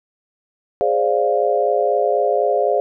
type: chord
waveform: sine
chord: D half-diminished seventh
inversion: second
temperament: equal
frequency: 415.3 / 523.3 / 587.3 / 698.5 Hz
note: Ab4 / C5 / D5 / F5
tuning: 0 / 0 / 0 / 0 cents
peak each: -20 dBFS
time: 0.81-2.8 s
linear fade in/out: 0 ms
effects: none